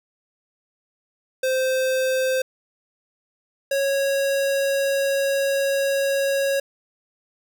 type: tone pair in turn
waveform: square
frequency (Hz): 520 / 550.9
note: C5 / C#5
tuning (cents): -11 / -11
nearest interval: minor second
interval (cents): 100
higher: second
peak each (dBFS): -20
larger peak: neither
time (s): 1.43-2.42 / 3.71-6.6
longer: second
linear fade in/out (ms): 5
effects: none